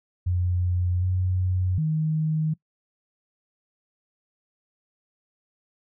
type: tone with pitch steps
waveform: sine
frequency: 89.4 / 91.9 / 156.4 Hz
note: F2 / F#2 / D#3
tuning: +41 / -11 / +9 cents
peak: -21 dBFS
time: 0.26-2.54 s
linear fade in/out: 10 ms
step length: 760 ms
effects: noise-tail reverb RT60 0.1 s tail -22 dB re dry